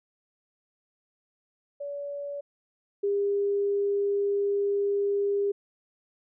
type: tone pair in turn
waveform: sine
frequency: 571 / 402.8 Hz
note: D5 / G4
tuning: -49 / +47 cents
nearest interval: tritone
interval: 604 cents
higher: first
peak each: -32 / -23 dBFS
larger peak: second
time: 1.8-2.41 / 3.03-5.52 s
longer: second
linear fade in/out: 10 ms
effects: none